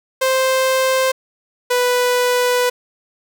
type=tone pair in turn; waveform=sawtooth; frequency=523.3 / 493.9 Hz; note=C5 / B4; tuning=0 / 0 cents; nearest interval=minor second; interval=100 cents; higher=first; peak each=-10 / -10 dBFS; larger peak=neither; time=0.21-1.12 / 1.7-2.7 s; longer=second; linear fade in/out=10 ms; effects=none